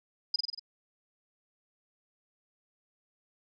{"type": "tone with echo", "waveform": "sine", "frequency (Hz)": 4961, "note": "D#8", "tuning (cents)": -6, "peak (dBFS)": -23, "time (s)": [0.34, 0.36], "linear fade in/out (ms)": 5, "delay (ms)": 47, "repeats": 5, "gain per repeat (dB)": -3, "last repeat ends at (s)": 0.595, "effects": []}